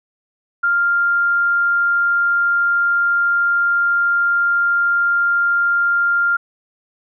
sine tone, 1396.9 Hz, F6, in tune, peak -13 dBFS, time 0.63-6.37 s, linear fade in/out 10 ms, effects none

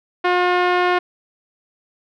5% pulse tone with low-pass filter, 358.2 Hz, F4, 44 cents sharp, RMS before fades -17 dBFS, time 0.24-0.99 s, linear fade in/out 10 ms, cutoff 1400 Hz, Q 0.55, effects none

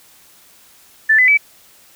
sine tone with pitch steps, 1760 / 2010 / 2296 Hz, A6 / B6 / D7, 0 / +30 / -40 cents, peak -8 dBFS, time 1.09-1.375 s, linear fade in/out 10 ms, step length 95 ms, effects white hiss -48 dBFS RMS until 1.95 s

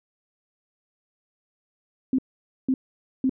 sine tone bursts, 261.6 Hz, C4, in tune, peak -18 dBFS, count 3, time 2.13-3.295 s, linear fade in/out 2 ms, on 55 ms, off 500 ms, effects none

